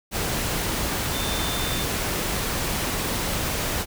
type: tone in noise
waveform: sine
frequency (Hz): 3570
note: A7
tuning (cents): +24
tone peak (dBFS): -32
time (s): 1.11-1.86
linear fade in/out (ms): 50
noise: pink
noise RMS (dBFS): -26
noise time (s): 0.11-3.86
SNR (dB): -9
effects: none